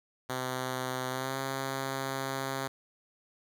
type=tone with pitch glide; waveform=5% pulse; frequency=128.8 to 134.5 Hz; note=C3 to C3; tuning=-27 to +48 cents; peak=-21 dBFS; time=0.29-2.68 s; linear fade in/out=10 ms; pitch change=+75 cents; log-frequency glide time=1.09-1.38 s; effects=none